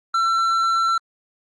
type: tone with tanh clipping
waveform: sine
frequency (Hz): 1346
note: E6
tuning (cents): +36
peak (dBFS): -18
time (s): 0.14-0.98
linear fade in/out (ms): 5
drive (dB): 8
effects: Opus 48 kbps